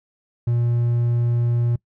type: tone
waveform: triangle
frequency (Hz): 119.1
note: A#2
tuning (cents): +38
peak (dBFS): -15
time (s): 0.47-1.76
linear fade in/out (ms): 5
effects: noise-tail reverb RT60 0.1 s tail -23 dB re dry